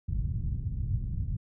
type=low-pass noise; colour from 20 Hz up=white; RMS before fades=-31 dBFS; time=0.08-1.37 s; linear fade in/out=10 ms; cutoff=130 Hz; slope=24 dB/octave; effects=none